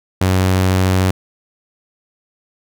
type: tone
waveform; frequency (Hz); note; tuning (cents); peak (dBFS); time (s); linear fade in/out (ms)
sawtooth; 93.4; F#2; +17; -8; 0.21-1.11; 5
effects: none